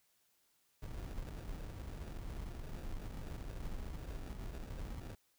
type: noise with sample-and-hold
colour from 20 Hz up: brown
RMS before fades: -44 dBFS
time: 0.82-5.15 s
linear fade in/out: 5 ms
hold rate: 1050 Hz
effects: white hiss -75 dBFS RMS until 5.38 s